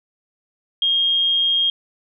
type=tone; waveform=sine; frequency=3237 Hz; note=G#7; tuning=45 cents flat; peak=-15 dBFS; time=0.82-1.7 s; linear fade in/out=2 ms; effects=none